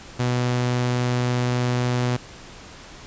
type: tone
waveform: sawtooth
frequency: 123.47 Hz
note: B2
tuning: in tune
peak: -16 dBFS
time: 0.19-2.17 s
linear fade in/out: 10 ms
effects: pink hiss -42 dBFS RMS until 3.06 s + resampled to 16000 Hz

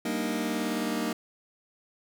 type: chord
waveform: sawtooth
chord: Eb major seventh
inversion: first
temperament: just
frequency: 194.45 / 233.3 / 291.7 / 311.1 Hz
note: G3 / Bb3 / D4 / Eb4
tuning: -14 / +2 / -12 / 0 cents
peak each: -31 / -27 / -32 / -29 dBFS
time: 0.05-1.13 s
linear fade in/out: 5 ms
effects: none

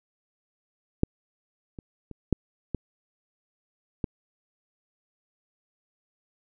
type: clicks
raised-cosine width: 3 ms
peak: -7 / -26 / -27 / -8 / -15 / -14 dBFS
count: 6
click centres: 1.034 / 1.788 / 2.113 / 2.327 / 2.747 / 4.042 s
effects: none

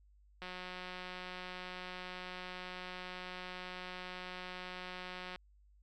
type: click train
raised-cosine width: 0.3 ms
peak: -29 dBFS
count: 900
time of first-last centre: 0.42-5.36 s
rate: 182 Hz
effects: added 50 Hz sine -62 dBFS peak until 5.82 s

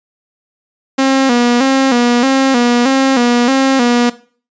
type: tone with vibrato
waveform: sawtooth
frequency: 254.1 Hz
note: B3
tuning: 49 cents sharp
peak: -5 dBFS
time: 0.98-4.1 s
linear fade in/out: 10 ms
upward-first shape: square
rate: 1.6 Hz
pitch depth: 92 cents each way
effects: noise-tail reverb RT60 0.4 s tail -17 dB re dry + resampled to 16000 Hz

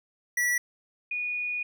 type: tone pair in turn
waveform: square / sine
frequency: 1948 / 2458 Hz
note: B6 / D#7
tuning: -24 / -22 cents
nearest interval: major third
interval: 402 cents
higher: second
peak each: -24 / -28 dBFS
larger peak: first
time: 0.37-0.58 / 1.11-1.63 s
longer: second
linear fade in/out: 5 ms
effects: none

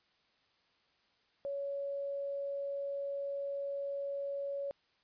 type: tone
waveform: sine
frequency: 560 Hz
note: C#5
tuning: 18 cents sharp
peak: -35 dBFS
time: 1.45-4.71 s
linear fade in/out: 0 ms
effects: white hiss -72 dBFS RMS until 5.03 s + resampled to 11025 Hz

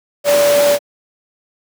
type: tone in noise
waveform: sine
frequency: 578 Hz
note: D5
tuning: 28 cents flat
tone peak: -9 dBFS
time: 0.24-0.79 s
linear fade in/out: 50 ms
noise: pink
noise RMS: -18 dBFS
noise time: 0.24-0.79 s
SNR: +6 dB
effects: high-pass 300 Hz 12 dB/octave

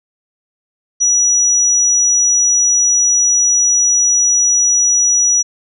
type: tone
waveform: sine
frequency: 5850 Hz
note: F#8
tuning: 21 cents flat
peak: -9 dBFS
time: 1-5.43 s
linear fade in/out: 20 ms
effects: none

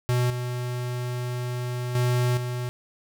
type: tone with level steps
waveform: square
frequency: 123.47 Hz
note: B2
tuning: in tune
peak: -21 / -28 / -21 / -28 dBFS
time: 0.09-2.69 s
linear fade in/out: 0 ms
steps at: 0.3 / 1.95 / 2.37 s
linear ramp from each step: 2 ms
effects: none

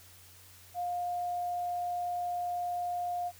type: tone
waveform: sine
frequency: 708 Hz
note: F5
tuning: 23 cents sharp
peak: -31 dBFS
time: 0.74-3.32 s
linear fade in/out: 50 ms
effects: added 91 Hz sine -59 dBFS peak until 3.39 s + white hiss -56 dBFS RMS until 3.39 s

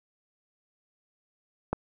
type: click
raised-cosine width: 1 ms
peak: -13 dBFS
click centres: 1.73 s
effects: none

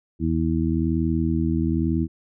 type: harmonic tone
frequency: 81 Hz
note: E2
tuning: 30 cents flat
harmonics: 1 / 2 / 3 / 4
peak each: -25 / -25 / -25 / -25 dBFS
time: 0.19-2.08 s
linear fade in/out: 50 ms
effects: none

